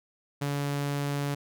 sawtooth tone, 142.7 Hz, D3, 49 cents flat, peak -24 dBFS, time 0.41-1.35 s, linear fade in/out 10 ms, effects none

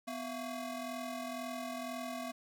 30% pulse ring-modulated tone, 458 Hz, A#4, 31 cents flat, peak -33 dBFS, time 0.07-2.32 s, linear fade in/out 10 ms, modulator 208 Hz, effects none

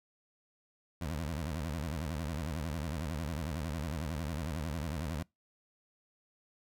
20% pulse tone with vibrato, 78.3 Hz, D#2, 11 cents sharp, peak -30 dBFS, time 1.01-5.23 s, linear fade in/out 5 ms, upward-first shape sine, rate 11 Hz, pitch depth 200 cents each way, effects noise-tail reverb RT60 0.2 s tail -25 dB re dry

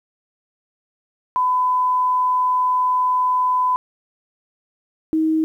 sine tone pair in turn, 1005 / 316.6 Hz, B5 / D#4, +30 / +30 cents, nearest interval octave + minor sixth, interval 2000 cents, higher first, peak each -15 dBFS, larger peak neither, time 1.36-3.76 / 5.13-5.44 s, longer first, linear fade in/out 0 ms, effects 9-bit

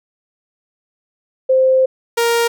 sine / sawtooth tone pair in turn, 522 / 467.5 Hz, C5 / A#4, -4 / +5 cents, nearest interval major second, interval 191 cents, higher first, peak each -9 dBFS, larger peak neither, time 1.49-1.86 / 2.17-2.48 s, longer first, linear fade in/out 10 ms, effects none

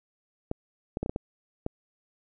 clicks, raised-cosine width 2 ms, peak -16 dBFS, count 7, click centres 0.514 / 0.971 / 1.03 / 1.061 / 1.095 / 1.161 / 1.664 s, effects none

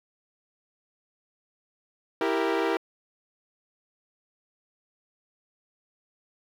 sawtooth chord, E diminished, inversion none, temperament equal with one note detuned, 329.6 / 393.1 / 466.2 Hz, E4 / G4 / Bb4, 0 / +5 / 0 cents, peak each -24 dBFS, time 2.21-2.77 s, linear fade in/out 2 ms, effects low-pass 3000 Hz 12 dB/octave + 9-bit

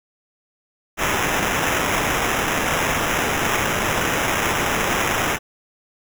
white noise with sample-and-hold, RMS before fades -21 dBFS, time 0.97-5.39 s, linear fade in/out 50 ms, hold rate 4410 Hz, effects none

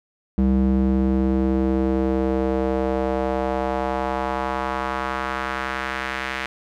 square tone with band-pass filter sweep, 65.41 Hz, C2, in tune, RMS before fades -22 dBFS, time 0.38-6.46 s, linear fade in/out 0 ms, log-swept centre 200 to 2000 Hz, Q 1.6, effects none

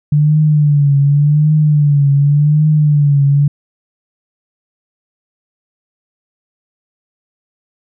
sine tone with vibrato, 146.83 Hz, D3, in tune, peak -7 dBFS, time 0.12-3.48 s, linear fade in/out 5 ms, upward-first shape triangle, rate 0.88 Hz, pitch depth 89 cents each way, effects none

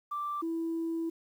sine tone pair in turn, 1174.7 / 329.6 Hz, D6 / E4, 0 / 0 cents, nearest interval octave + minor seventh, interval 2200 cents, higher first, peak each -31 / -29 dBFS, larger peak second, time 0.11-0.42 / 0.42-1.1 s, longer second, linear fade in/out 10 ms, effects tanh soft clip ceiling -27 dBFS + 10-bit

